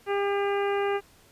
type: harmonic tone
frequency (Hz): 401.3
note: G4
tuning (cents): +41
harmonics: 1 / 2 / 3 / 4 / 5 / 6 / 7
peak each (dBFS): -25 / -31 / -35 / -37 / -39 / -41 / -42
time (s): 0.06-1.01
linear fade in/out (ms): 50
effects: pink hiss -57 dBFS RMS until 1.31 s + resampled to 32000 Hz